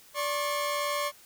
sawtooth tone pair together, 582 / 1082.3 Hz, D5 / C#6, -16 / -42 cents, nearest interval major seventh, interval 1074 cents, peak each -27 dBFS, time 0.14-1.12 s, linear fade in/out 50 ms, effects white hiss -55 dBFS RMS until 1.25 s

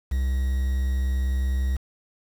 triangle tone with quantisation, 65.41 Hz, C2, in tune, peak -19 dBFS, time 0.11-1.77 s, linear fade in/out 10 ms, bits 7, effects none

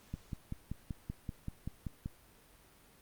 click train, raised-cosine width 5 ms, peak -26 dBFS, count 11, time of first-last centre 0.14-2.059 s, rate 5.21 Hz, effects pink hiss -62 dBFS RMS until 3.01 s + Opus 48 kbps

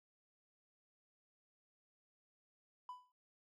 triangle tone with exponential decay, 996 Hz, B5, 14 cents sharp, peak -40 dBFS, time 2.89-3.12 s, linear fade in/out 2 ms, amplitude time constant 49 ms, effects tanh soft clip ceiling -39 dBFS

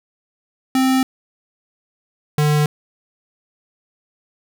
square tone pair in turn, 261.7 / 149.64 Hz, C4 / D3, 0 / +33 cents, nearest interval minor seventh, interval 967 cents, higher first, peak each -14 dBFS, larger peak neither, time 0.75-1.03 / 2.38-2.66 s, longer neither, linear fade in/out 2 ms, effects none

